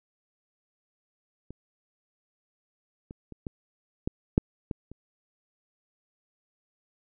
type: clicks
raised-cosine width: 3 ms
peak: -28 / -28 / -29 / -21 / -15 / -6 / -18 / -30 dBFS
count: 8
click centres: 1.506 / 3.109 / 3.323 / 3.468 / 4.075 / 4.379 / 4.712 / 4.916 s
effects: none